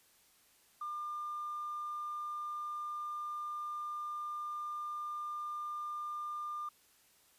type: tone with tanh clipping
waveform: triangle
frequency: 1200 Hz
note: D6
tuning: 37 cents sharp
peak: -37 dBFS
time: 0.81-6.69 s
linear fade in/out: 5 ms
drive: 1 dB
effects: white hiss -67 dBFS RMS until 7.38 s + resampled to 32000 Hz